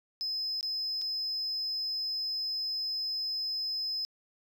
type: tone with dropouts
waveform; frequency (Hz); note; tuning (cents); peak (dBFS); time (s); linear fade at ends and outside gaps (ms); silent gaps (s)
triangle; 5100; D#8; +42; -29; 0.21-4.05; 0; 0.61-0.629 / 1.015-1.019
effects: tanh soft clip ceiling -25 dBFS